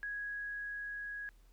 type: tone with level ramp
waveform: sine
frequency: 1661.2 Hz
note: G#6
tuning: in tune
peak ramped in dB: -37 to -40 dBFS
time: 0.03-1.29 s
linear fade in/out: 0 ms
effects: added 40 Hz sine -59 dBFS peak until 1.52 s + pink hiss -72 dBFS RMS until 1.52 s